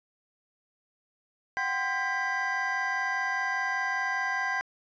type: tone cluster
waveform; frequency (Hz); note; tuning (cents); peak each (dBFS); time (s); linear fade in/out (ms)
triangle; 730 / 775 / 1032 / 1597 / 1978; F#5 / G5 / C6 / G6 / B6; -24 / -20 / -24 / +32 / +2; -38 / -33 / -33 / -29 / -31; 1.57-4.61; 0
effects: resampled to 16000 Hz + 10-bit